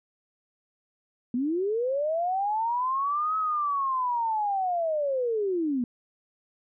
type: linear two-way sweep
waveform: sine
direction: up then down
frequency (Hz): 233.1 to 1289 to 233.1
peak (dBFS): -24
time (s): 1.34-5.84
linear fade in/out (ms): 2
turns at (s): 3.37
effects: none